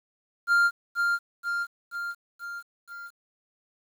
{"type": "tone with echo", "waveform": "triangle", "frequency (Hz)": 1396.9, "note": "F6", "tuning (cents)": 0, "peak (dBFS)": -16, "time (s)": [0.47, 0.71], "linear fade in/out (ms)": 50, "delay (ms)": 480, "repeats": 5, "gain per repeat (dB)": -4, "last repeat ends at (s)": 3.11, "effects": ["9-bit"]}